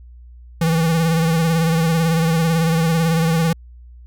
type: tone with vibrato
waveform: square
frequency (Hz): 163.9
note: E3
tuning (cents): -10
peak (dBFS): -15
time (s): 0.61-3.53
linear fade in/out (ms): 5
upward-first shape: sine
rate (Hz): 18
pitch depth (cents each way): 48
effects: added 60 Hz sine -38 dBFS peak until 4.06 s